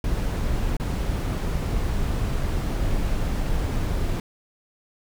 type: noise with dropouts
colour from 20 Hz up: brown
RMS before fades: -24 dBFS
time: 0.04-4.2 s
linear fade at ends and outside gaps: 2 ms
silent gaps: 0.768-0.798 s
effects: none